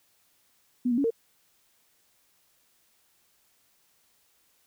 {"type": "tone with pitch steps", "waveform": "sine", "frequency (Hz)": [247.4, 236.8, 280.3, 457.8], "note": ["B3", "A#3", "C#4", "A#4"], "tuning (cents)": [3, 27, 19, -31], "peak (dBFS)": -22, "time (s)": [0.85, 1.106], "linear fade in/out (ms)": 10, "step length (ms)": 64, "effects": ["white hiss -67 dBFS RMS until 4.66 s"]}